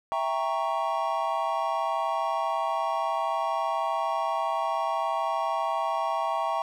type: chord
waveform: triangle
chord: E diminished seventh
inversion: none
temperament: equal with one note detuned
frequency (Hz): 659.3 / 791.7 / 932.3 / 1108.7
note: E5 / G5 / Bb5 / Db6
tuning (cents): 0 / +17 / 0 / 0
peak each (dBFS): -29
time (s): 0.12-6.62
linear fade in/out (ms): 0
effects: none